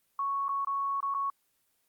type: tone with dropouts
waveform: sine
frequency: 1108.7 Hz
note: C#6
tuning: in tune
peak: -28 dBFS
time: 0.19-1.3 s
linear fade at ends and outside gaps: 2 ms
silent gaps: 0.483-0.491 / 0.648-0.671 / 1.004-1.028 / 1.141-1.147 s
effects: white hiss -73 dBFS RMS until 1.88 s + Opus 24 kbps